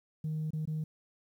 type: tone with dropouts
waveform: sine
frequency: 155.56 Hz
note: D#3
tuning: in tune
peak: -30 dBFS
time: 0.24-0.84 s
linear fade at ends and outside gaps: 5 ms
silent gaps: 0.506-0.532 / 0.655-0.674 s
effects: tanh soft clip ceiling -29 dBFS + 11-bit